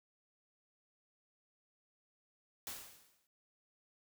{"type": "noise with exponential decay", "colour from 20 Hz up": "white", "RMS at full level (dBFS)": -42, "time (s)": [2.67, 3.27], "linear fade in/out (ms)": 1, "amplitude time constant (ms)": 130, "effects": []}